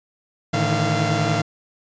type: tone cluster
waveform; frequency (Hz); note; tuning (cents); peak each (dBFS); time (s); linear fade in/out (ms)
sawtooth; 108.9 / 149.5 / 159.7 / 689; A2 / D3 / D#3 / F5; -17 / +31 / +45 / -24; -20; 0.53-1.42; 10
effects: resampled to 16000 Hz